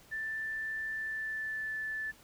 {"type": "tone with pitch glide", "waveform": "sine", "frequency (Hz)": [1767, 1749.7], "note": ["A6", "A6"], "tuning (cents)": [7, -10], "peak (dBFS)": -34, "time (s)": [0.11, 2.12], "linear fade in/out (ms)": 20, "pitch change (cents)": -17, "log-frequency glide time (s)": [0.91, 1.74], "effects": ["pink hiss -59 dBFS RMS until 2.23 s"]}